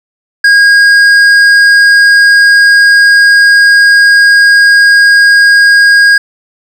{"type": "tone with hard clipping", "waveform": "triangle", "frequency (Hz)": 1632, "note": "G#6", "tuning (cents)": -31, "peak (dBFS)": -3, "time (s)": [0.44, 6.18], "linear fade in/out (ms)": 5, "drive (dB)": 11, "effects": []}